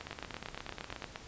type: two click trains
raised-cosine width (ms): 0.3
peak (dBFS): -22 / -24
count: 10 / 18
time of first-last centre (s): 0.11-1.159 / 0.01-1.022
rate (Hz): 8.58 / 16.8
effects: pink hiss -51 dBFS RMS until 1.27 s + resampled to 16000 Hz